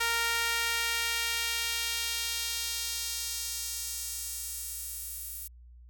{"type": "tone with high-pass filter sweep", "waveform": "sawtooth", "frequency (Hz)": 464.2, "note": "A#4", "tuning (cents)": -7, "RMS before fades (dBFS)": -33, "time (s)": [0, 5.48], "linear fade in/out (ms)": 10, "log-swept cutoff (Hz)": [1400, 12000], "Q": 1, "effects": ["added 60 Hz sine -49 dBFS peak until 5.89 s"]}